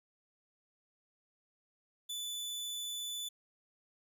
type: tone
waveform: sawtooth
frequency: 3486 Hz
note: A7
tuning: 17 cents flat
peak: -35 dBFS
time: 2.09-3.29 s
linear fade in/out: 10 ms
effects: none